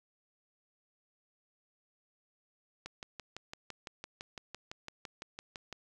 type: click train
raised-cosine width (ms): 0.2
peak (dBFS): -25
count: 18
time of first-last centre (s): 2.86-5.727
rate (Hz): 5.93
effects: none